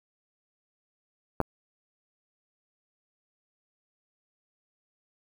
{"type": "clicks", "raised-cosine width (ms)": 1, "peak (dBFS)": [-8, -20], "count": 2, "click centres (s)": [1.403, 1.414], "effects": ["7-bit"]}